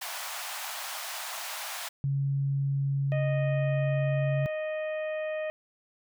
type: high-pass noise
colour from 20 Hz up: pink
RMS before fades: -37 dBFS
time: 0.01-1.89 s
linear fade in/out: 10 ms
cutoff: 660 Hz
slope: 48 dB/octave
type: tone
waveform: sine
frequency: 138.59 Hz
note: C#3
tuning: in tune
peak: -25 dBFS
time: 2.04-4.46 s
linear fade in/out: 0 ms
type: harmonic tone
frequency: 620 Hz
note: D#5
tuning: 6 cents flat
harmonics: 1 / 2 / 3 / 4 / 5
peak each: -30 / -48 / -41 / -44 / -55 dBFS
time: 3.12-5.5 s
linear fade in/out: 0 ms
effects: none